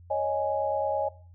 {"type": "chord", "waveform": "sine", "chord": "C# suspended second", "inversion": "none", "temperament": "just", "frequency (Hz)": [554.4, 623.7, 831.5], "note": ["C#5", "D#5", "G#5"], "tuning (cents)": [0, 4, 2], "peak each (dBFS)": -29, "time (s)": [0.1, 1.09], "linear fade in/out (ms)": 10, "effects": ["noise-tail reverb RT60 0.4 s tail -18 dB re dry", "added 87 Hz sine -48 dBFS peak until 1.34 s"]}